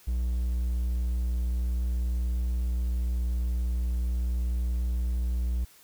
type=tone; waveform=triangle; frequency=60.4 Hz; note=B1; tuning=38 cents flat; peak=-23 dBFS; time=0.07-5.65 s; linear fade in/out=10 ms; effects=white hiss -56 dBFS RMS until 5.83 s